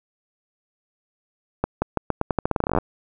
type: accelerating click train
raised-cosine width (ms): 1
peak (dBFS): -6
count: 20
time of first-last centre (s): 1.64-2.785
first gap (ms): 180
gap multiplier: 0.85
effects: none